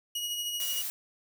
sawtooth tone with tremolo, 2900 Hz, F#7, 35 cents flat, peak -27 dBFS, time 0.15-0.82 s, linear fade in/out 5 ms, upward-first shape sine, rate 13 Hz, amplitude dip 35%
blue noise, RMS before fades -35 dBFS, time 0.6-0.9 s, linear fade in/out 0 ms
effects none

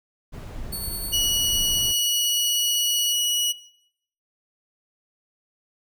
brown noise, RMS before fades -34 dBFS, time 0.32-1.93 s, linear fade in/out 20 ms
5% pulse tone with tremolo, 4435 Hz, C#8, in tune, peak -21 dBFS, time 0.72-3.13 s, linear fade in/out 10 ms, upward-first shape triangle, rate 9.8 Hz, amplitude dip 35%
sawtooth tone, 2921 Hz, F#7, 23 cents flat, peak -17 dBFS, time 1.12-3.53 s, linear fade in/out 20 ms
effects noise-tail reverb RT60 0.7 s tail -18 dB re dry

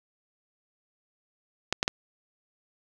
clicks, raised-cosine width 0.2 ms, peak -7 dBFS, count 3, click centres 1.726 / 1.829 / 1.879 s, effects none

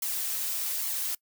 blue noise with flanger, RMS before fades -31 dBFS, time 0.02-1.15 s, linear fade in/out 5 ms, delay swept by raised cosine 0.94 to 4.94 ms, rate 1.2 Hz, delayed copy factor +0.5, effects noise-tail reverb RT60 0.1 s tail -24 dB re dry

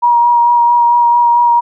sine tone with vibrato, 952 Hz, A#5, 36 cents sharp, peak -6 dBFS, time 0.02-1.61 s, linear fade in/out 20 ms, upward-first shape sine, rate 4.5 Hz, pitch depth 14 cents each way, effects none

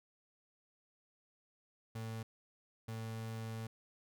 35% pulse tone bursts at uneven times, 112.2 Hz, A2, 34 cents sharp, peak -39 dBFS, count 2, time 1.95-2.23 / 2.88-3.67 s, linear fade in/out 5 ms, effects none

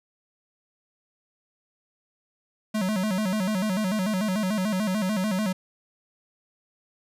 square tone with vibrato, 200 Hz, G3, 35 cents sharp, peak -24 dBFS, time 2.74-5.53 s, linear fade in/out 10 ms, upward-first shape square, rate 6.8 Hz, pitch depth 130 cents each way, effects resampled to 32000 Hz + 10-bit

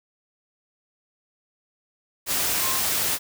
sine tone in noise, 1060 Hz, C6, 22 cents sharp, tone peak -31 dBFS, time 2.6-2.82 s, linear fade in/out 50 ms, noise white, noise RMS -24 dBFS, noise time 2.26-3.19 s, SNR -10 dB, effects none

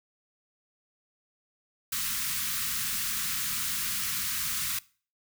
white band-stop noise, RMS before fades -31 dBFS, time 1.92-4.79 s, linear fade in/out 5 ms, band 240 to 1100 Hz, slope 48 dB/octave, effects noise-tail reverb RT60 0.4 s tail -21 dB re dry

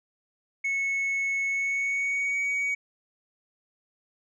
sine tone with pitch glide, 2200 to 2253 Hz, C#7 to C#7, -14 to +28 cents, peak -22 dBFS, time 0.64-2.75 s, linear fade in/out 10 ms, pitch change +42 cents, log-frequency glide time 1.47-2.45 s, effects tanh soft clip ceiling -24 dBFS

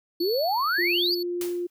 sine exponential sweep, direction up, 322.5 to 4978 Hz, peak -22 dBFS, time 0.2-1.15 s, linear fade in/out 10 ms
square tone with tremolo, 4435 Hz, C#8, in tune, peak -30 dBFS, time 0.2-1.23 s, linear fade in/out 5 ms, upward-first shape sine, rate 1.9 Hz, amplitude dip 25%
sine tone with pitch glide, 349.2 to 351.4 Hz, F4 to F4, 0 to +11 cents, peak -26 dBFS, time 0.78-1.67 s, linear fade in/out 10 ms, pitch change +11 cents, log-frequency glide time 0.92-0.99 s
white noise with exponential decay, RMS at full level -33 dBFS, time 1.41-1.7 s, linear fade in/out 2 ms, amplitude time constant 63 ms
effects none

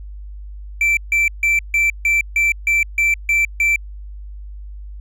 triangle tone bursts, 2337 Hz, D7, 9 cents flat, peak -11 dBFS, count 10, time 0.81-3.76 s, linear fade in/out 2 ms, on 160 ms, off 150 ms, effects added 50 Hz sine -30 dBFS peak until 5 s

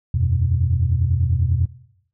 sine chord, E suspended second, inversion none, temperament equal with one note detuned, 82.41 / 92.5 / 124.4 Hz, E2 / F#2 / B2, 0 / 0 / +13 cents, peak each -20 dBFS, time 0.14-1.66 s, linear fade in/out 5 ms, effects noise-tail reverb RT60 0.7 s tail -17 dB re dry + tanh soft clip ceiling -7 dBFS

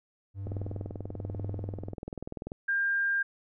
triangle tone with tremolo, 98 Hz, G2, in tune, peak -31 dBFS, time 0.34-1.95 s, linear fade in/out 50 ms, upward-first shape sine, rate 1.1 Hz, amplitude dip 60%
click train, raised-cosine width 2 ms, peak -24 dBFS, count 43, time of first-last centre 0.47-2.519 s, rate 20.5 Hz
sine tone, 1600 Hz, G6, 35 cents sharp, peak -25 dBFS, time 2.68-3.23 s, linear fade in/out 10 ms
effects none

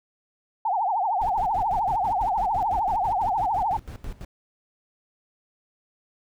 sine tone with vibrato, 813 Hz, G#5, 37 cents flat, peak -21 dBFS, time 0.65-3.77 s, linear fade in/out 5 ms, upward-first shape triangle, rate 13 Hz, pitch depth 260 cents each way
brown noise with tremolo, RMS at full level -35 dBFS, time 1.21-4.25 s, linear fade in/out 5 ms, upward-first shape square, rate 6 Hz, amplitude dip 80%
effects none

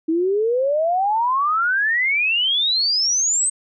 sine exponential sweep, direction up, 314.1 to 8372 Hz, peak -16 dBFS, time 0.08-3.5 s, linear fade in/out 10 ms, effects none

